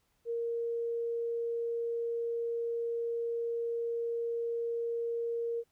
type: tone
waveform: sine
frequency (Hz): 466.2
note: A#4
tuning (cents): 0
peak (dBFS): -31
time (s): 0.25-5.64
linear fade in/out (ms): 50
effects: pink hiss -75 dBFS RMS until 5.71 s